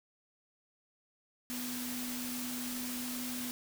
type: tone in noise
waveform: sine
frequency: 247.4 Hz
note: B3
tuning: 3 cents sharp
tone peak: -39 dBFS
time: 1.5-3.51 s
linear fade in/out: 0 ms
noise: white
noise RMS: -41 dBFS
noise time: 1.5-3.51 s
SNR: -1 dB
effects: none